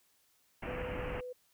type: low-pass noise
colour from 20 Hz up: pink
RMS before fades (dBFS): -40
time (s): 0.62-1.21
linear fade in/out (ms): 10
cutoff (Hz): 2900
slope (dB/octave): 96
type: tone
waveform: sine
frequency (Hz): 498.7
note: B4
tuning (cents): +17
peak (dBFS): -40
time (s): 0.67-1.33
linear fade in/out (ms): 10
effects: white hiss -71 dBFS RMS until 1.53 s